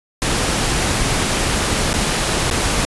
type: noise with dropouts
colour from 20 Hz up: pink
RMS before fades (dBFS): -18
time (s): 0.22-2.85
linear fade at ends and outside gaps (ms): 0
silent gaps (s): 1.931-1.939 / 2.501-2.511
effects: resampled to 24000 Hz